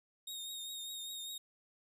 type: tone with vibrato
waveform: sawtooth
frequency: 3716 Hz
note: A#7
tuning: 6 cents flat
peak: -39 dBFS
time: 0.27-1.38 s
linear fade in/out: 5 ms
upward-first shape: triangle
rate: 5 Hz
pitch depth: 39 cents each way
effects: none